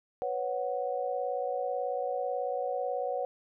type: chord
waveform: sine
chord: B suspended second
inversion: none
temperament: equal with one note detuned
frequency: 496.2 / 554.4 / 740 Hz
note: B4 / C#5 / F#5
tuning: +8 / 0 / 0 cents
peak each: -34 dBFS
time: 0.22-3.25 s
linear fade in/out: 0 ms
effects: none